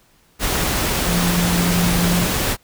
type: tone in noise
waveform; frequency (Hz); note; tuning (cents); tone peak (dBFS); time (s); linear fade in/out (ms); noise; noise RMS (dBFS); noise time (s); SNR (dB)
sine; 174.61; F3; 0; -17; 1.05-2.28; 50; pink; -20; 0.39-2.57; 0
effects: pink hiss -56 dBFS RMS until 2.63 s